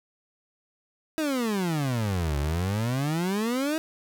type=exponential two-way sweep; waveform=30% pulse; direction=down then up; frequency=324.6 to 69.3 to 324.6 Hz; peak=-22 dBFS; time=1.18-3.78 s; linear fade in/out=0 ms; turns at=2.38 s; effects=none